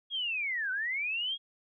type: linear two-way sweep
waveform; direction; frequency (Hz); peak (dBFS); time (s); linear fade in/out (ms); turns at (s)
sine; down then up; 3322 to 1480 to 3322; -30; 0.1-1.38; 50; 0.71
effects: none